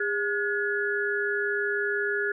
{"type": "tone cluster", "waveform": "sine", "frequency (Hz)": [408.2, 1444, 1698], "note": ["G#4", "F#6", "G#6"], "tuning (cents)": [-30, -43, 38], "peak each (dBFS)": -29, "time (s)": [0, 2.32], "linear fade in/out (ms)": 5, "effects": []}